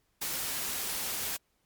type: noise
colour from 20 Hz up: white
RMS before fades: -34 dBFS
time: 0.21-1.37 s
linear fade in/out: 10 ms
effects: pink hiss -74 dBFS RMS until 1.65 s + MP3 96 kbps